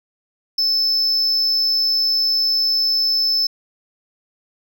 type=tone; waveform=triangle; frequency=5260 Hz; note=E8; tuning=5 cents flat; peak=-14 dBFS; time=0.58-3.47 s; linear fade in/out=5 ms; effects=none